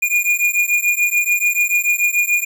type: beating tone pair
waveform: square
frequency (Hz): 2427 / 2433.9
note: D#7 / D#7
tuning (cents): -44 / -39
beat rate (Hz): 6.9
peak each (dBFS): -18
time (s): 0.02-2.45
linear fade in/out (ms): 10
effects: none